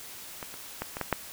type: clicks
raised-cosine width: 0.5 ms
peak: -21 / -29 / -16 / -19 / -14 / -9 dBFS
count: 6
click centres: 0.428 / 0.541 / 0.82 / 0.969 / 1.013 / 1.127 s
effects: white hiss -44 dBFS RMS until 1.32 s